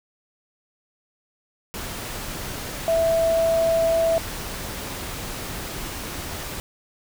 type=tone in noise; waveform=sine; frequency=659.3 Hz; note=E5; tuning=in tune; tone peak=-17 dBFS; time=2.88-4.18 s; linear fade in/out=0 ms; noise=pink; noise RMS=-32 dBFS; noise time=1.74-6.6 s; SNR=+12 dB; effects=none